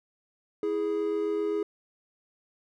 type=tone pair together; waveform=triangle; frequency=327.7 / 415.3 Hz; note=E4 / G#4; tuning=-10 / 0 cents; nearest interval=major third; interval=410 cents; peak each=-30 / -25 dBFS; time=0.63-1.63 s; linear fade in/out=2 ms; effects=none